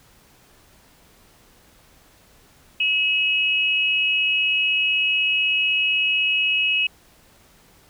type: tone pair together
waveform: sine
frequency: 2570 / 2906 Hz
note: E7 / F#7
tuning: -45 / -32 cents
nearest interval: major second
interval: 213 cents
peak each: -19 / -22 dBFS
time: 2.8-6.87 s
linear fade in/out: 5 ms
effects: pink hiss -54 dBFS RMS until 7.89 s